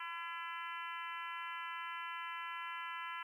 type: harmonic tone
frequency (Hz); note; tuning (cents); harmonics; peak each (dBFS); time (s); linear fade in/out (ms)
337.4; E4; +40; 3 / 4 / 5 / 6 / 7 / 8 / 9; -45 / -47 / -49 / -51 / -52 / -53 / -54; 0-3.23; 5
effects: 12-bit